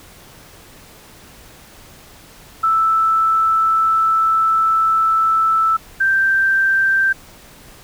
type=tone pair in turn; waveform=sine; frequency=1319 / 1568.6 Hz; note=E6 / G6; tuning=+1 / +1 cents; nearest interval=minor third; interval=300 cents; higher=second; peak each=-12 / -12 dBFS; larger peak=neither; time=2.63-5.77 / 6-7.13 s; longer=first; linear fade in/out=10 ms; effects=pink hiss -43 dBFS RMS until 7.83 s